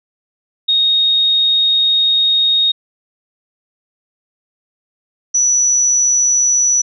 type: tone pair in turn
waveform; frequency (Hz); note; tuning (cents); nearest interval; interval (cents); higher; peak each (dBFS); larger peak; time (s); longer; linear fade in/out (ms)
sine; 3729 / 5917; A#7 / F#8; 0 / -1; minor sixth; 799; second; -10; neither; 0.68-2.72 / 5.34-6.82; first; 10
effects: none